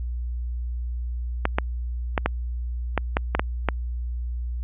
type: clicks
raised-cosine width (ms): 0.5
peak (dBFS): -5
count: 9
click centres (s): 1.454 / 1.585 / 2.178 / 2.26 / 2.977 / 3.169 / 3.35 / 3.395 / 3.687
effects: added 60 Hz sine -26 dBFS peak until 4.63 s + resampled to 8000 Hz